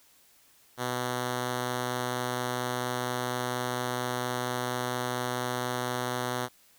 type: tone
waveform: 5% pulse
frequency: 124.3 Hz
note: B2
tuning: 12 cents sharp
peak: -18 dBFS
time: 0.77-6.49 s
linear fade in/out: 50 ms
effects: white hiss -61 dBFS RMS until 6.78 s